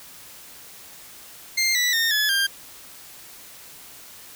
20% pulse tone with pitch steps, 2105 / 1964 / 1832.5 / 1709.8 / 1595.3 Hz, C7 / B6 / A#6 / G#6 / G6, +10 / -10 / -30 / +50 / +30 cents, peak -14 dBFS, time 1.57-2.47 s, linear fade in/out 10 ms, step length 180 ms, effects white hiss -44 dBFS RMS until 4.35 s

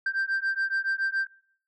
sine beating tone pair, 1568 / 1575.1 Hz, G6 / G6, 0 / +8 cents, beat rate 7.1 Hz, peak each -26 dBFS, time 0.06-1.27 s, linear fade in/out 5 ms, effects noise-tail reverb RT60 0.6 s tail -23 dB re dry + tanh soft clip ceiling -22 dBFS

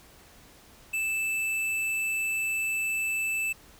sine tone with hard clipping, 2637 Hz, E7, in tune, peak -28 dBFS, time 0.93-3.53 s, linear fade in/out 10 ms, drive 11 dB, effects pink hiss -54 dBFS RMS until 3.79 s

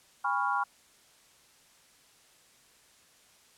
sine chord, C# dominant seventh, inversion second, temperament equal with one note detuned, 814.5 / 987.8 / 1108.7 / 1396.9 Hz, G#5 / B5 / C#6 / E#6, -34 / 0 / 0 / 0 cents, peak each -32 dBFS, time 0.24-0.64 s, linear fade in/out 10 ms, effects white hiss -61 dBFS RMS until 3.57 s + low-pass 10000 Hz 12 dB/octave

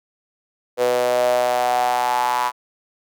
sawtooth tone with high-pass filter sweep, 123.47 Hz, B2, in tune, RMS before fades -19 dBFS, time 0.77-2.52 s, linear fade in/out 50 ms, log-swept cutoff 510 to 970 Hz, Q 7.2, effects none

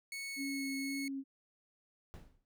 sawtooth tone with pitch glide, 2209 to 2192 Hz, C#7 to C#7, -7 to -20 cents, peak -37 dBFS, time 0.12-1.08 s, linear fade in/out 2 ms, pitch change -13 cents, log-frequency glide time 0.32-0.42 s
sine tone with vibrato, 273.4 Hz, C#4, 24 cents flat, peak -37 dBFS, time 0.36-1.24 s, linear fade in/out 50 ms, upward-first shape sine, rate 2 Hz, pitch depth 18 cents each way
brown noise with exponential decay, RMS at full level -43 dBFS, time 2.14-2.45 s, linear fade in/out 0 ms, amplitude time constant 67 ms
effects none

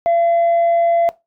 sine tone, 680 Hz, F5, 46 cents flat, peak -10 dBFS, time 0.06-1.09 s, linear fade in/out 0 ms, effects noise-tail reverb RT60 0.2 s tail -19 dB re dry + tanh soft clip ceiling -10 dBFS

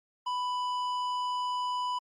triangle tone with tanh clipping, 993 Hz, B5, 9 cents sharp, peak -31 dBFS, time 0.26-1.99 s, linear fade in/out 10 ms, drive 15 dB, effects Opus 48 kbps

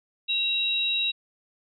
sine tone pair together, 2736 / 3839 Hz, F7 / B7, -36 / -50 cents, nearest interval tritone, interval 586 cents, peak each -28 / -24 dBFS, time 0.28-1.12 s, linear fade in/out 20 ms, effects none

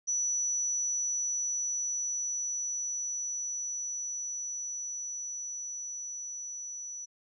sine tone with level ramp, 5920 Hz, F#8, in tune, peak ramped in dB -27 to -38 dBFS, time 0.07-7.06 s, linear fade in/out 20 ms, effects none

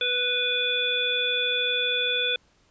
harmonic tone, 493.9 Hz, B4, in tune, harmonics 1 / 3 / 5 / 7, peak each -31 / -31 / -28 / -25 dBFS, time 0.01-2.36 s, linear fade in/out 2 ms, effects pink hiss -63 dBFS RMS until 2.7 s + resampled to 16000 Hz

